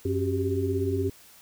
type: tone cluster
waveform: sine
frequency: 93.6 / 272.5 / 377.2 / 394 Hz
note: F#2 / C#4 / F#4 / G4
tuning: +20 / -29 / +33 / +9 cents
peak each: -28 / -31 / -33 / -28 dBFS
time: 0.05-1.1 s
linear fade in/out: 5 ms
effects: white hiss -53 dBFS RMS until 1.41 s